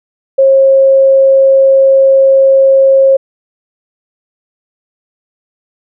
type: tone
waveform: sine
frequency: 539 Hz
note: C#5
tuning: 49 cents flat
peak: -3 dBFS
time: 0.38-3.17 s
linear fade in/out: 10 ms
effects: none